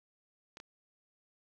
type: clicks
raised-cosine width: 0.2 ms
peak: -30 dBFS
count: 2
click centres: 0.571 / 0.601 s
effects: none